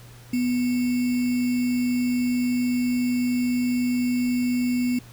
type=tone with sample-and-hold; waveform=sine; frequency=246.9 Hz; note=B3; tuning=in tune; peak=-20 dBFS; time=0.33-4.99 s; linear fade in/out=5 ms; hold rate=2450 Hz; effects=added 120 Hz sine -45 dBFS peak until 5.12 s + pink hiss -50 dBFS RMS until 5.12 s